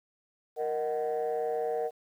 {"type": "chord", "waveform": "sine", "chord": "D# minor", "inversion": "second", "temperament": "just", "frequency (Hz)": [466.7, 622.3, 746.7], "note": ["A#4", "D#5", "F#5"], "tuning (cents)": [2, 0, 16], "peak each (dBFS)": [-29, -34, -33], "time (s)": [0.56, 1.91], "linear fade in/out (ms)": 50, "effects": ["tanh soft clip ceiling -23 dBFS", "10-bit"]}